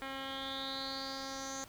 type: tone with low-pass filter sweep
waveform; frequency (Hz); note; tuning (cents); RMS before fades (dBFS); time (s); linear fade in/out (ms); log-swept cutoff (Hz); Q
10% pulse; 269.2; C4; +49; -41; 0.02-1.64; 0; 2700 to 6500; 7.5
effects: pink hiss -57 dBFS RMS until 1.68 s